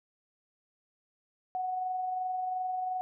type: tone with amplitude modulation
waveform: sine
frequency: 740 Hz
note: F#5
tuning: in tune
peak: -29 dBFS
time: 1.55-3.01 s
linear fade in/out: 0 ms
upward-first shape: sine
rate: 22.8 Hz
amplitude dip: 30%
effects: none